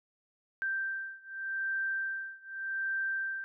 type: beating tone pair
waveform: sine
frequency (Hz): 1568 / 1568.84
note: G6 / G6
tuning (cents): 0 / +1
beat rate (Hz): 0.84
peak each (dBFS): -35 / -36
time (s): 0.62-3.44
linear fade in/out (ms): 0
effects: none